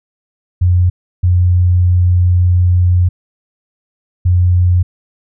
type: tone bursts at uneven times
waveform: sine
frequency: 89.4 Hz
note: F2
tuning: 41 cents sharp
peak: -7 dBFS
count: 3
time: 0.61-0.9 / 1.23-3.09 / 4.25-4.83 s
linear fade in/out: 10 ms
effects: none